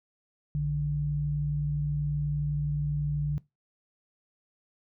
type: tone pair together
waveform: sine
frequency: 58.98 / 146.83 Hz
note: A#1 / D3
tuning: +21 / 0 cents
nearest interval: octave + major third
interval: 1579 cents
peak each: -36 / -26 dBFS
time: 0.55-3.38 s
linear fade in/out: 0 ms
effects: noise-tail reverb RT60 0.2 s tail -20 dB re dry